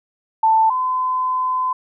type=tone pair in turn; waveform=sine; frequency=886 / 1020.1 Hz; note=A5 / C6; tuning=+12 / -44 cents; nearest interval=major second; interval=244 cents; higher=second; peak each=-11 / -17 dBFS; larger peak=first; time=0.43-0.7 / 0.7-1.73 s; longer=second; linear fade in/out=5 ms; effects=none